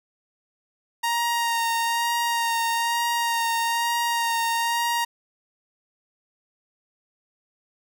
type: tone with vibrato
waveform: sawtooth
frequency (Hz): 932.3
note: A#5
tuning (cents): 0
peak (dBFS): -18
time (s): 1.03-5.05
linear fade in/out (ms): 10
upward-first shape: sine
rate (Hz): 1.1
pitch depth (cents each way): 18
effects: none